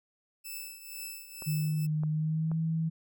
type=tone with tremolo; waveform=5% pulse; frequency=2631 Hz; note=E7; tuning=4 cents flat; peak=-28 dBFS; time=0.44-1.87 s; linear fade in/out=20 ms; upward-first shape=triangle; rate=2.1 Hz; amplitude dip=75%
type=clicks; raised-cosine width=1 ms; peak=-30 dBFS; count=3; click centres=1.422 / 2.035 / 2.516 s
type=tone with pitch glide; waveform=sine; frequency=153.7 to 161.71 Hz; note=D#3 to E3; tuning=-21 to -33 cents; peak=-27 dBFS; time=1.46-2.9 s; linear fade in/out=20 ms; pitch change=+88 cents; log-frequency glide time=2.09-2.58 s
effects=none